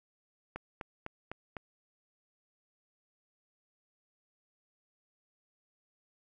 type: click train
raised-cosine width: 0.5 ms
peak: -24 dBFS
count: 5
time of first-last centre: 0.56-1.568 s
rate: 3.97 Hz
effects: none